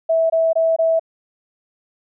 sine tone bursts, 653 Hz, E5, 17 cents flat, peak -13 dBFS, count 4, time 0.09-0.996 s, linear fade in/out 10 ms, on 210 ms, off 22 ms, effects none

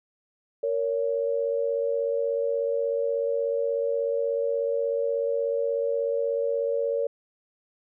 sine tone pair together, 464.5 / 561 Hz, A#4 / C#5, -6 / +21 cents, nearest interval minor third, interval 327 cents, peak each -26 dBFS, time 0.63-7.07 s, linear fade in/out 5 ms, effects none

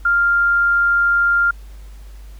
sine tone, 1396.9 Hz, F6, in tune, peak -12 dBFS, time 0.05-1.51 s, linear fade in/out 5 ms, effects added 50 Hz sine -34 dBFS peak until 2.39 s + pink hiss -51 dBFS RMS until 2.39 s

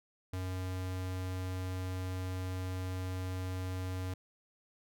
square tone, 92.5 Hz, F#2, in tune, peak -36 dBFS, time 0.33-4.14 s, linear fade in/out 5 ms, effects none

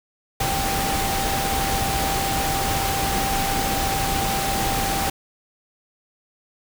sine tone in noise, 785 Hz, G5, 2 cents sharp, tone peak -25 dBFS, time 0.4-5.1 s, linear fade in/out 5 ms, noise pink, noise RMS -24 dBFS, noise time 0.4-5.1 s, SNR -4 dB, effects none

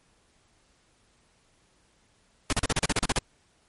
pink noise bursts, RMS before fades -24 dBFS, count 11, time 2.5-3.186 s, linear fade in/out 0 ms, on 26 ms, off 40 ms, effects pink hiss -65 dBFS RMS until 3.68 s + MP3 48 kbps

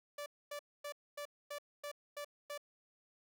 sawtooth tone bursts, 582 Hz, D5, 16 cents flat, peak -38 dBFS, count 8, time 0.18-2.578 s, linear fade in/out 5 ms, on 81 ms, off 250 ms, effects none

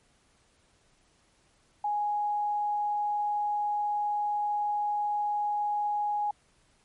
sine tone, 830.6 Hz, G#5, in tune, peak -26 dBFS, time 1.84-6.31 s, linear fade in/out 5 ms, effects pink hiss -66 dBFS RMS until 6.84 s + MP3 48 kbps

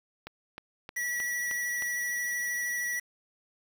click train, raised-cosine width 0.3 ms, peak -24 dBFS, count 6, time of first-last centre 0.27-1.823 s, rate 3.22 Hz
square tone with vibrato, 1940 Hz, B6, 31 cents flat, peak -30 dBFS, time 0.96-3 s, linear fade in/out 10 ms, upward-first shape triangle, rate 13 Hz, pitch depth 14 cents each way
effects 8-bit

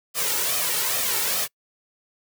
white noise with flanger, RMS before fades -24 dBFS, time 0.14-1.48 s, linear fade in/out 50 ms, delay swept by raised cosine 1.6 to 2.23 ms, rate 2.4 Hz, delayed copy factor +0.65, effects noise-tail reverb RT60 0.1 s tail -26 dB re dry + high-pass 150 Hz 12 dB/octave

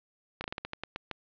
slowing click train, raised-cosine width 0.3 ms, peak -19 dBFS, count 10, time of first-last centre 0.41-1.113 s, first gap 31 ms, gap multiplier 1.22, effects resampled to 11025 Hz + 9-bit

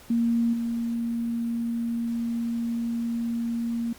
sine tone with level steps, 233.1 Hz, A#3, in tune, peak -20 / -25 dBFS, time 0.1-3.93 s, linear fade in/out 5 ms, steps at 0.53 s, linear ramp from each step 5 ms, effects pink hiss -50 dBFS RMS until 3.98 s + Opus 48 kbps

